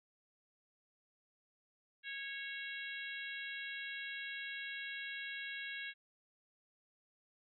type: harmonic tone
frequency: 550 Hz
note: C#5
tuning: 14 cents flat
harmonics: 3 / 4 / 5 / 6 / 7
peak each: -45 / -47 / -49 / -51 / -52 dBFS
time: 2.03-5.94 s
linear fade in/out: 50 ms
effects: none